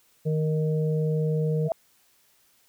harmonic tone, 155.56 Hz, D#3, in tune, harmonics 1 / 3 / 4, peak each -23 / -28 / -40 dBFS, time 0.25-1.69 s, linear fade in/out 20 ms
sine tone with exponential growth, 659.3 Hz, E5, in tune, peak -18 dBFS, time 1.62-1.72 s, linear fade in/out 1 ms, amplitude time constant 20 ms
effects white hiss -63 dBFS RMS until 2.68 s

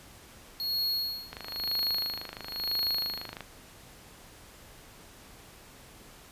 square tone with tremolo, 4315 Hz, C#8, 47 cents flat, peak -27 dBFS, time 0.6-3.34 s, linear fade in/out 0 ms, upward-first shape sine, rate 1 Hz, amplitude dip 95%
click train, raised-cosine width 0.3 ms, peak -22 dBFS, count 55, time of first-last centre 1.33-3.407 s, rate 26 Hz
effects pink hiss -52 dBFS RMS until 6.31 s + resampled to 32000 Hz

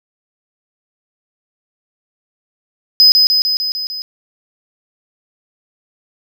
triangle tone with echo, 5030 Hz, D#8, 18 cents sharp, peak -3 dBFS, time 3-3.12 s, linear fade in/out 0 ms, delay 150 ms, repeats 6, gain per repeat -3 dB, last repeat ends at 4.02 s, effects none

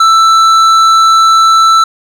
sine tone with hard clipping, 1326 Hz, E6, 10 cents sharp, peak -5 dBFS, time 0-1.84 s, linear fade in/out 5 ms, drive 9 dB, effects none

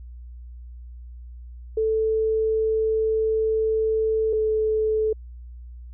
sine tone pair in turn, 440 / 434.9 Hz, A4 / A4, 0 / -20 cents, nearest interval unison, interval 20 cents, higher first, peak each -19 dBFS, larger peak neither, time 1.77-4.33 / 4.33-5.13 s, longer first, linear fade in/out 5 ms, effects added 60 Hz sine -37 dBFS peak until 5.93 s

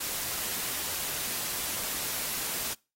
white noise, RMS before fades -33 dBFS, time 0-2.74 s, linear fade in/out 10 ms, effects noise-tail reverb RT60 0.3 s tail -24 dB re dry + AAC 48 kbps

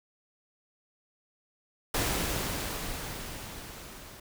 pink noise with level ramp, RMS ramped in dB -28 to -48 dBFS, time 1.94-4.2 s, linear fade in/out 5 ms, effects none

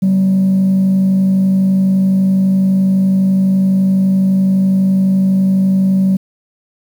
sine tone with frequency modulation, 190.5 Hz, G3, 49 cents flat, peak -7 dBFS, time 0.02-6.17 s, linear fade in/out 10 ms, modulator 51.9 Hz, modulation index 0.22, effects tanh soft clip ceiling -7 dBFS + 7-bit

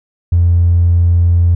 triangle tone with tanh clipping, 86.2 Hz, F2, 22 cents flat, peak -6 dBFS, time 0.32-1.55 s, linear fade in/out 5 ms, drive 1 dB, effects none

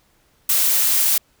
blue noise, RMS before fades -17 dBFS, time 0.49-1.18 s, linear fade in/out 5 ms, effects pink hiss -60 dBFS RMS until 1.4 s

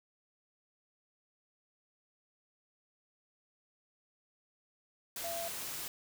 sine tone in noise, 677 Hz, E5, 46 cents sharp, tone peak -38 dBFS, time 5.24-5.48 s, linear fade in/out 2 ms, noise white, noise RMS -41 dBFS, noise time 5.16-5.88 s, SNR 0 dB, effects none

